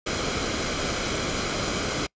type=noise with comb filter; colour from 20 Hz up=pink; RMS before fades=-27 dBFS; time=0.06-2.07 s; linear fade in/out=10 ms; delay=1.1 ms; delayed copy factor=-0.5; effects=noise-tail reverb RT60 0.1 s tail -25 dB re dry + resampled to 16000 Hz